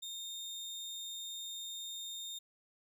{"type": "tone", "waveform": "30% pulse", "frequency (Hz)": 3658, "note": "A#7", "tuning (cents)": -33, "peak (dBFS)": -39, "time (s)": [0.02, 2.39], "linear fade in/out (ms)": 10, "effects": []}